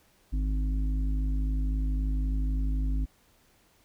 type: harmonic tone with a mistuned harmonic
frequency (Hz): 51.91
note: G#1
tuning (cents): 0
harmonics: 1 / 3 / 5 / 6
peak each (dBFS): -25 / -40 / -38 / -49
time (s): 0.32-3.06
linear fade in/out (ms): 20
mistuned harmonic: 3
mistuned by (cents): -36
effects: pink hiss -64 dBFS RMS until 3.84 s